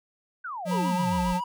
sine exponential sweep, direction down, 1568 to 40.41 Hz, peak -32 dBFS, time 0.44-1.34 s, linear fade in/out 10 ms
square tone, 180 Hz, F#3, 47 cents flat, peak -26 dBFS, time 0.65-1.41 s, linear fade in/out 50 ms
triangle tone with vibrato, 926 Hz, A#5, 12 cents flat, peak -26 dBFS, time 0.71-1.44 s, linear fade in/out 5 ms, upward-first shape sine, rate 7.4 Hz, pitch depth 96 cents each way
effects none

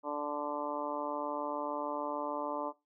harmonic tone, 146.83 Hz, D3, in tune, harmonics 2 / 3 / 4 / 5 / 6 / 7 / 8, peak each -40 / -44 / -38 / -47 / -40 / -41 / -45 dBFS, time 0.03-2.73 s, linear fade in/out 50 ms, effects noise-tail reverb RT60 0.2 s tail -17 dB re dry

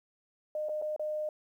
sine tone with dropouts, 610 Hz, D#5, 34 cents flat, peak -31 dBFS, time 0.55-1.29 s, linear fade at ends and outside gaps 2 ms, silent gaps 0.687-0.693 / 0.816-0.822 / 0.963-0.995 s, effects 11-bit

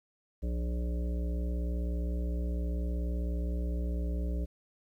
harmonic tone with a mistuned harmonic, 59.3 Hz, A#1, 30 cents sharp, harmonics 1 / 3 / 5 / 7 / 9 / 10, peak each -30 / -40 / -44 / -47 / -49 / -50 dBFS, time 0.42-4.46 s, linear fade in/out 20 ms, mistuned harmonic 1, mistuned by +82 cents, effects 11-bit

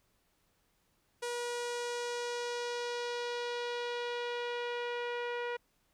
sawtooth tone with low-pass filter sweep, 481.4 Hz, B4, 44 cents flat, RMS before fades -37 dBFS, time 1.22-5.57 s, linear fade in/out 10 ms, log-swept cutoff 8800 to 2300 Hz, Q 1.4, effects pink hiss -74 dBFS RMS until 5.93 s

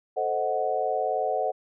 sine chord, A diminished seventh, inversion none, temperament equal, 440 / 523.3 / 622.3 / 740 Hz, A4 / C5 / Eb5 / Gb5, 0 / 0 / 0 / 0 cents, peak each -31 / -30 / -30 / -27 dBFS, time 0.16-1.52 s, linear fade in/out 20 ms, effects none

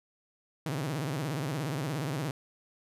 sawtooth tone with vibrato, 144.7 Hz, D3, 25 cents flat, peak -27 dBFS, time 0.66-2.31 s, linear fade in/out 2 ms, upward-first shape sine, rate 17 Hz, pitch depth 220 cents each way, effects resampled to 32000 Hz

